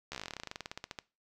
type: slowing click train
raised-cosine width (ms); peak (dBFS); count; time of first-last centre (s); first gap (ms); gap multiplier
0.2; -22; 25; 0.12-0.988; 13; 1.08
effects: noise-tail reverb RT60 0.3 s tail -21 dB re dry